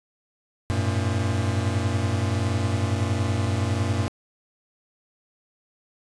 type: tone cluster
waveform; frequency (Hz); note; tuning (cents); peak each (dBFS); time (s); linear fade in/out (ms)
square; 94.2 / 104.5 / 115.7 / 228.8; F#2 / G#2 / A#2 / A#3; +32 / +11 / -13 / -32; -25 / -32 / -28 / -33; 0.7-4.08; 0
effects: resampled to 22050 Hz

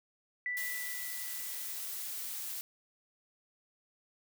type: tone with exponential decay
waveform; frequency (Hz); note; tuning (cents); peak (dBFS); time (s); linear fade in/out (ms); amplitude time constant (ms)
sine; 1975.5; B6; 0; -32; 0.46-2.3; 1; 400
type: noise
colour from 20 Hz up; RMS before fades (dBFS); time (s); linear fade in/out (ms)
blue; -40; 0.57-2.61; 0
effects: none

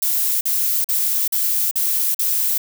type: noise bursts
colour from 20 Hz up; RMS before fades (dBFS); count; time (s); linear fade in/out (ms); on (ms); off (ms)
violet; -19; 6; 0.02-2.58; 5; 390; 44
effects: none

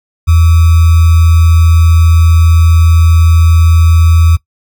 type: tone with sample-and-hold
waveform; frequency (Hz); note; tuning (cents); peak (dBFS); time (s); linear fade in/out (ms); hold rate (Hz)
sine; 82.41; E2; 0; -3; 0.27-4.37; 20; 1225
effects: noise-tail reverb RT60 0.1 s tail -19 dB re dry

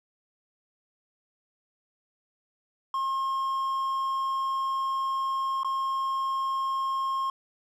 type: tone with dropouts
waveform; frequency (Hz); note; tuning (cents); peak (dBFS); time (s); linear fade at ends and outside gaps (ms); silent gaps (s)
triangle; 1072; C6; +42; -24; 2.94-7.3; 2; 5.633-5.646
effects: none

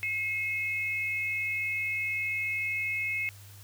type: tone pair together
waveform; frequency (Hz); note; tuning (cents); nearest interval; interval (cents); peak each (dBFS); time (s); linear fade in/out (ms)
sine; 2159 / 2567; C#7 / E7; -46 / -47; minor third; 299; -30 / -33; 0.03-3.29; 0
effects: added 100 Hz sine -48 dBFS peak until 3.63 s + white hiss -54 dBFS RMS until 3.63 s

